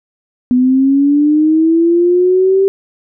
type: linear sweep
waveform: sine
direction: up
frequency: 246.9 to 392 Hz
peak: -7 dBFS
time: 0.51-2.68 s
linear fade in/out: 0 ms
effects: none